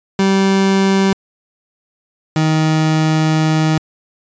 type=tone pair in turn; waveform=30% pulse; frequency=193.8 / 157.07 Hz; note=G3 / D#3; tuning=-20 / +17 cents; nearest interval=major third; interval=363 cents; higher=first; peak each=-8 / -9 dBFS; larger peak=first; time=0.19-1.13 / 2.36-3.78 s; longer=second; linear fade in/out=2 ms; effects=resampled to 16000 Hz